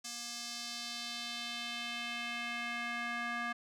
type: tone with band-pass filter sweep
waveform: square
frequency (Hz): 237.2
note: A#3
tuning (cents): +30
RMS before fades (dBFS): -40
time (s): 0.04-3.53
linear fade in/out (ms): 10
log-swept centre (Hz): 6200 to 1600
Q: 1.8
effects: none